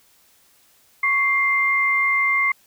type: tone pair together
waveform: sine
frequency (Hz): 1112 / 2099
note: C#6 / C7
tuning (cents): +5 / +5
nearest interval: major seventh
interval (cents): 1100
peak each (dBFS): -23 / -17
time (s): 1.03-2.52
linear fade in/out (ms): 5
effects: white hiss -57 dBFS RMS until 2.66 s